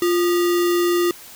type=tone with sample-and-hold; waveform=sine; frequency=349.2 Hz; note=F4; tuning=in tune; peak=-15 dBFS; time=0.02-1.11 s; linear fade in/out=2 ms; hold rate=1575 Hz; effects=white hiss -41 dBFS RMS until 1.35 s